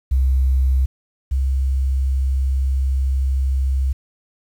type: tone pair in turn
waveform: sine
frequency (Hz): 65.7 / 66.58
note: C2 / C2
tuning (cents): +8 / +31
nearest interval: unison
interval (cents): 23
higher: second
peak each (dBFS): -12 / -15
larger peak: first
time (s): 0.11-0.86 / 1.31-3.93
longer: second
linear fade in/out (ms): 10
effects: tanh soft clip ceiling -9 dBFS + 8-bit